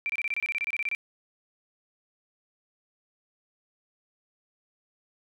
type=tone bursts; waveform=sine; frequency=2349 Hz; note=D7; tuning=in tune; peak=-26 dBFS; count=15; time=0.06-0.949 s; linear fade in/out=0 ms; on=35 ms; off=26 ms; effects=none